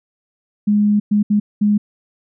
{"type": "tone bursts at uneven times", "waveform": "sine", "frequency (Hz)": 207.7, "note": "G#3", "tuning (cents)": 0, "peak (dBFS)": -11, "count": 4, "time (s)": [[0.67, 1], [1.11, 1.23], [1.3, 1.4], [1.61, 1.78]], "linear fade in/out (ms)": 10, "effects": []}